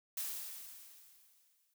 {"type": "noise with exponential decay", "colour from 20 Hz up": "blue", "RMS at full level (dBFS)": -38, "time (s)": [0.17, 1.74], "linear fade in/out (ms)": 5, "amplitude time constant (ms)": 340, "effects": []}